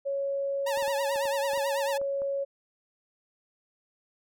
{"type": "tone", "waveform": "sine", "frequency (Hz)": 554.4, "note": "C#5", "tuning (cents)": 0, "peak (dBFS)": -27, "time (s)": [0.05, 2.45], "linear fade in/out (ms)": 20}
{"type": "tone with vibrato", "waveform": "sawtooth", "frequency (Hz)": 900, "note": "A5", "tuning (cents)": 39, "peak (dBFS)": -27, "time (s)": [0.66, 1.98], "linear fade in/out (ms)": 10, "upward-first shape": "triangle", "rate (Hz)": 9.1, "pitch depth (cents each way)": 150}
{"type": "clicks", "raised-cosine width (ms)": 1, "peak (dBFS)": -31, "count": 9, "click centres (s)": [0.774, 0.825, 0.879, 1.159, 1.255, 1.534, 1.576, 2.015, 2.219]}
{"effects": []}